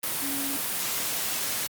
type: tone in noise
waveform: sine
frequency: 277.2 Hz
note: C#4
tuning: in tune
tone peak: -33 dBFS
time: 0.22-0.57 s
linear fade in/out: 5 ms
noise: white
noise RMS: -29 dBFS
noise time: 0.03-1.67 s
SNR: -7 dB
effects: high-pass 100 Hz 12 dB/octave + Opus 32 kbps